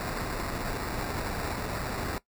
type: noise with sample-and-hold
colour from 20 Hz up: pink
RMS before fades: -33 dBFS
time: 0-2.18 s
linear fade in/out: 0 ms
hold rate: 3150 Hz
effects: noise-tail reverb RT60 0.1 s tail -18 dB re dry